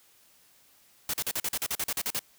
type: noise bursts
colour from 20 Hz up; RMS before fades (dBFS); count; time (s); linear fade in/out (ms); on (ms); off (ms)
white; -30; 13; 1.09-2.192; 2; 46; 42
effects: white hiss -61 dBFS RMS until 2.38 s